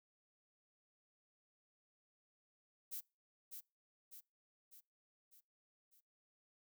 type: noise with echo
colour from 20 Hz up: violet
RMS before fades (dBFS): -45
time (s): 2.91-3.01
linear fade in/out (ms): 20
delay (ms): 600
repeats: 5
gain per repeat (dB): -5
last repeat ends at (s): 6.01
effects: noise-tail reverb RT60 0.3 s tail -26 dB re dry